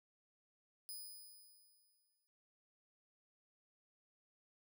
5% pulse tone with exponential decay, 4998 Hz, D#8, 7 cents sharp, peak -38 dBFS, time 0.89-2.27 s, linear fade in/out 0 ms, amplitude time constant 300 ms, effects noise-tail reverb RT60 0.4 s tail -25 dB re dry

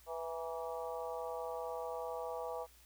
harmonic tone with a mistuned harmonic, 164.81 Hz, E3, in tune, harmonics 3 / 4 / 5 / 6 / 7, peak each -42 / -44 / -46 / -48 / -49 dBFS, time 0.06-2.67 s, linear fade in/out 50 ms, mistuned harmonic 6, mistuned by -60 cents, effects added 60 Hz sine -64 dBFS peak until 2.85 s + white hiss -64 dBFS RMS until 2.85 s

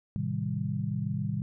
sine chord, A half-diminished seventh, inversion none, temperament just, 110 / 132 / 158.4 / 198 Hz, A2 / C3 / Eb3 / G3, 0 / +16 / +31 / +18 cents, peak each -34 dBFS, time 0.16-1.42 s, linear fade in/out 0 ms, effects none

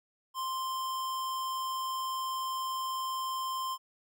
square tone, 1046.5 Hz, C6, in tune, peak -33 dBFS, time 0.34-3.78 s, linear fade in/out 50 ms, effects none

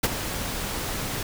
pink noise with ADSR envelope, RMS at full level -19 dBFS, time 0.03-1.23 s, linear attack 10 ms, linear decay 32 ms, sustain -11 dB, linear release 4 ms, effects none

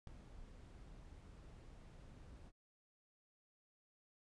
brown noise with ADSR envelope, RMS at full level -43 dBFS, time 0.07-2.52 s, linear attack 3 ms, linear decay 4 ms, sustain -14 dB, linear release 48 ms, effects resampled to 22050 Hz

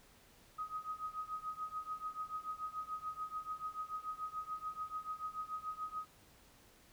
sine tone with tremolo, 1257 Hz, D#6, 17 cents sharp, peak -36 dBFS, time 0.58-6.06 s, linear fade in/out 10 ms, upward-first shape triangle, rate 6.9 Hz, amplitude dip 95%, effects pink hiss -64 dBFS RMS until 6.92 s

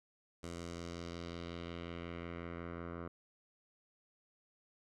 10% pulse tone with low-pass filter sweep, 85.5 Hz, F2, 36 cents flat, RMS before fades -45 dBFS, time 0.43-3.08 s, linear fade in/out 5 ms, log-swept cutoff 8300 to 1300 Hz, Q 1.6, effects none

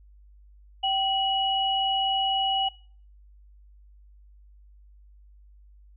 sine tone pair together, 774.6 / 2919 Hz, G5 / F#7, -21 / -24 cents, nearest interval octave + major seventh, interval 2297 cents, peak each -25 dBFS, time 0.83-2.69 s, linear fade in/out 10 ms, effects noise-tail reverb RT60 0.5 s tail -25 dB re dry + added 50 Hz sine -50 dBFS peak until 5.96 s

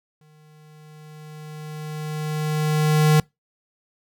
square tone with exponential growth, 153.2 Hz, D#3, 27 cents flat, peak -13 dBFS, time 0.21-3.2 s, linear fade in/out 2 ms, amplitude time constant 650 ms, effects noise-tail reverb RT60 0.2 s tail -25 dB re dry

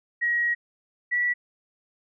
sine tone pair in turn, 1900 / 1947.8 Hz, A#6 / B6, +33 / -24 cents, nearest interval unison, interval 43 cents, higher second, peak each -21 dBFS, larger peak neither, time 0.21-0.55 / 1.11-1.34 s, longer first, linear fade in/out 20 ms, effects none

